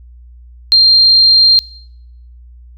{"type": "tone", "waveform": "sine", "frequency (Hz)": 4186, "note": "C8", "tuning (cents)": 0, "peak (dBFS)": -4, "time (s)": [0.72, 1.59], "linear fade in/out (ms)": 0, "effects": ["noise-tail reverb RT60 0.8 s tail -23 dB re dry", "added 60 Hz sine -35 dBFS peak until 2.77 s"]}